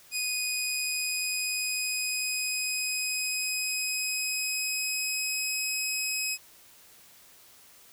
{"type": "tone with pitch glide", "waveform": "15% pulse", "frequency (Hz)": [2489, 2540], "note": ["D#7", "D#7"], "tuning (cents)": [0, 35], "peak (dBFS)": -21, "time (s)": [0.11, 6.38], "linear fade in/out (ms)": 50, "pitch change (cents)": 35, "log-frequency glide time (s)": [0.42, 5.58], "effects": ["white hiss -55 dBFS RMS until 7.92 s"]}